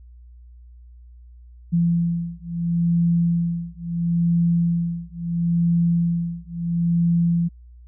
sine beating tone pair, 169.7 / 170.44 Hz, F3 / F3, -49 / -42 cents, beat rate 0.74 Hz, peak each -21 dBFS, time 1.72-7.49 s, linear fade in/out 20 ms, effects added 60 Hz sine -42 dBFS peak until 7.87 s

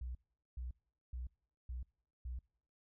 sine tone bursts, 61.74 Hz, B1, in tune, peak -39 dBFS, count 5, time 0.01-2.39 s, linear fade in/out 5 ms, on 140 ms, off 420 ms, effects noise-tail reverb RT60 0.6 s tail -26 dB re dry + tanh soft clip ceiling -37 dBFS

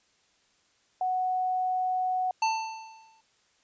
sine tone, 740 Hz, F#5, in tune, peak -25 dBFS, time 1.01-2.31 s, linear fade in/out 2 ms
square tone with exponential decay, 889 Hz, A5, 18 cents sharp, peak -22 dBFS, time 2.42-3.21 s, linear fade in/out 5 ms, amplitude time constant 170 ms
effects white hiss -67 dBFS RMS until 3.63 s + resampled to 16000 Hz

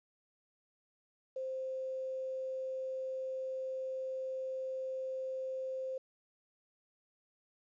sine tone with quantisation, 523.3 Hz, C5, in tune, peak -36 dBFS, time 1.36-5.98 s, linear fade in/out 5 ms, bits 11, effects resampled to 16000 Hz

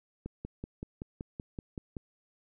click train, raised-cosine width 3 ms, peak -25 dBFS, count 10, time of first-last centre 0.26-1.968 s, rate 5.27 Hz, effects none

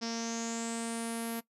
sawtooth tone with low-pass filter sweep, 230 Hz, A#3, 23 cents flat, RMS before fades -36 dBFS, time 0.01-1.41 s, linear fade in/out 20 ms, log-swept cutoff 5300 to 12000 Hz, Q 8, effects noise-tail reverb RT60 0.1 s tail -19 dB re dry

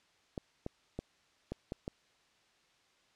clicks, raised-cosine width 2 ms, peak -24 dBFS, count 6, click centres 0.378 / 0.664 / 0.99 / 1.52 / 1.721 / 1.879 s, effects white hiss -69 dBFS RMS until 3.15 s + low-pass 5000 Hz 12 dB/octave

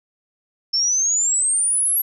sine exponential sweep, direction up, 5320 to 11660 Hz, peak -16 dBFS, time 0.73-2.02 s, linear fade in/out 10 ms, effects none

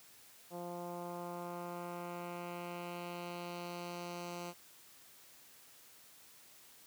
10% pulse tone with low-pass filter sweep, 174.61 Hz, F3, in tune, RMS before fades -44 dBFS, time 0.5-4.54 s, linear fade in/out 50 ms, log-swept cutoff 730 to 7700 Hz, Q 1.2, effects white hiss -60 dBFS RMS until 6.86 s + high-pass 80 Hz 12 dB/octave

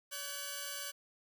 5% pulse tone pair together, 568 / 1521.6 Hz, C#5 / F#6, +42 / +48 cents, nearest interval octave + perfect fourth, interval 1706 cents, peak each -33 / -30 dBFS, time 0.11-0.92 s, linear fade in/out 20 ms, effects none

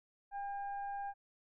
sine tone with frequency modulation, 801 Hz, G5, 37 cents sharp, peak -38 dBFS, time 0.31-1.14 s, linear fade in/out 50 ms, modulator 810 Hz, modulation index 0.44, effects none

